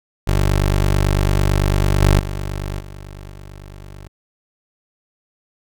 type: tone with level steps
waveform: 20% pulse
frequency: 49 Hz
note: G1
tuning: in tune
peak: -9 / -5 / -18 / -28 / -30 dBFS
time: 0.27-4.08 s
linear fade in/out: 10 ms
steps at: 2.02 / 2.19 / 2.8 / 3.31 s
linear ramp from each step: 2 ms
effects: none